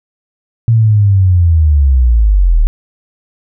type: linear sweep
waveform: sine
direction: down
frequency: 116.54 to 35.97 Hz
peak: -5 dBFS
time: 0.68-2.67 s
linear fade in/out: 0 ms
effects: none